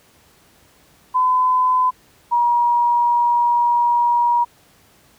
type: tone pair in turn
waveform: sine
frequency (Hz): 1013 / 954.9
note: B5 / A#5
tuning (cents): +44 / +41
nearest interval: minor second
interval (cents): 103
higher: first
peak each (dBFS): -13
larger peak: neither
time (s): 1.14-1.91 / 2.31-4.45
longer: second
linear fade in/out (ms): 20
effects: pink hiss -53 dBFS RMS until 5.18 s + high-pass 60 Hz 12 dB/octave